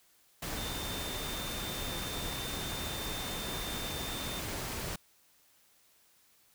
sine tone in noise, 3598 Hz, A7, 38 cents sharp, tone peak -42 dBFS, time 0.57-4.4 s, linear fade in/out 5 ms, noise pink, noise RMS -38 dBFS, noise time 0.42-4.96 s, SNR -7 dB, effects white hiss -66 dBFS RMS until 6.54 s

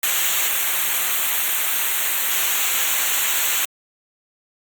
white noise with comb filter, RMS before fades -20 dBFS, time 0.03-3.65 s, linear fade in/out 2 ms, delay 0.2 ms, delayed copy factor -0.9, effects Opus 48 kbps

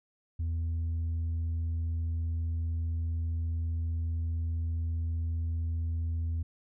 sine tone, 82.41 Hz, E2, in tune, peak -26 dBFS, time 0.39-6.43 s, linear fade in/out 10 ms, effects tanh soft clip ceiling -28 dBFS

